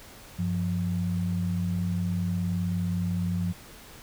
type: tone pair together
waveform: sine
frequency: 96.1 / 175.64 Hz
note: G2 / F3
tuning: -34 / +10 cents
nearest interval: minor seventh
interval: 1044 cents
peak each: -29 / -27 dBFS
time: 0.38-3.53 s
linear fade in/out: 20 ms
effects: pink hiss -48 dBFS RMS until 4.02 s